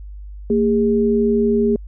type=tone pair together; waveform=sine; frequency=228.1 / 407.6 Hz; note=A#3 / G#4; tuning=-37 / -32 cents; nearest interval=minor seventh; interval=1005 cents; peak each=-16 dBFS; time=0.5-1.76 s; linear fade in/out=2 ms; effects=added 50 Hz sine -31 dBFS peak until 1.87 s